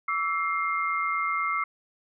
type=tone cluster; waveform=sine; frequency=1150 / 1318 / 2116 Hz; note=D6 / E6 / C7; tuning=-37 / -1 / +19 cents; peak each=-29 dBFS; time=0.08-1.64 s; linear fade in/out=5 ms; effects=none